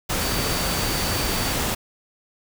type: tone in noise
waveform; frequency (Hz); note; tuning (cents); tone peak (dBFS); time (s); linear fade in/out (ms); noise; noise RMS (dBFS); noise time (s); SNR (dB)
sine; 4584; D8; -43; -32; 0.2-1.53; 10; pink; -24; 0.09-1.75; -11
effects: none